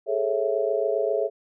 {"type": "chord", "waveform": "sine", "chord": "A major seventh", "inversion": "third", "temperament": "just", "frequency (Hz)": [412.5, 440, 550, 660], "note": ["G#4", "A4", "C#5", "E5"], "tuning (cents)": [-12, 0, -14, 2], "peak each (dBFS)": -27, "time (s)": [0.06, 1.3], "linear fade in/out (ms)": 50, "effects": []}